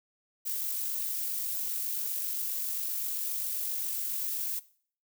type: noise with amplitude modulation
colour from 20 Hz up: violet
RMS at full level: -32 dBFS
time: 0.45-4.6 s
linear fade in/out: 20 ms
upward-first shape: sine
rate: 47.5 Hz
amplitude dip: 25%
effects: noise-tail reverb RT60 0.5 s tail -19 dB re dry